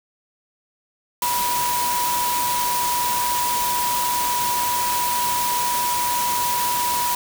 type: tone in noise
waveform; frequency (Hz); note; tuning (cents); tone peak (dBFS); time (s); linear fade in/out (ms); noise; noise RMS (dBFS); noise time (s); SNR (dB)
sine; 973; B5; -26; -21; 1.22-7.15; 2; white; -25; 1.22-7.15; +1
effects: none